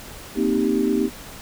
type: chord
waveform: sine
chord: C minor seventh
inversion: third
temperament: equal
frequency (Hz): 233.1 / 261.6 / 311.1 / 392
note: Bb3 / C4 / Eb4 / G4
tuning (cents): 0 / 0 / 0 / 0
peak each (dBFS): -23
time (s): 0.35-1.1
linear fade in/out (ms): 50
effects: pink hiss -39 dBFS RMS until 1.41 s